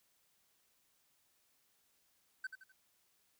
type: tone with echo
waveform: triangle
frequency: 1535 Hz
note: G6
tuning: 37 cents flat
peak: -36 dBFS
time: 2.44-2.47 s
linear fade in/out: 5 ms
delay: 84 ms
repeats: 3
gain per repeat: -8 dB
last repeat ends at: 2.722 s
effects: white hiss -75 dBFS RMS until 3.39 s